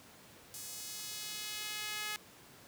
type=tone with high-pass filter sweep; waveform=sawtooth; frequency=422.7 Hz; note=G#4; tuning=31 cents sharp; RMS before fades=-42 dBFS; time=0.54-2.16 s; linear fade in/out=0 ms; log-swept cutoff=7300 to 1800 Hz; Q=0.95; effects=pink hiss -57 dBFS RMS until 2.67 s + high-pass 100 Hz 12 dB/octave